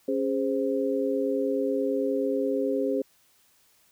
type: tone cluster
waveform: sine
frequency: 274.8 / 411.7 / 521 Hz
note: C#4 / G#4 / C5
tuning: -15 / -15 / -7 cents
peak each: -28 dBFS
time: 0.08-3.02 s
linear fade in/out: 5 ms
effects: white hiss -63 dBFS RMS until 3.91 s